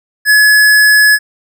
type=tone; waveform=square; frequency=1700 Hz; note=G#6; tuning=40 cents sharp; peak=-5 dBFS; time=0.25-1.19 s; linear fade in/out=50 ms; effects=none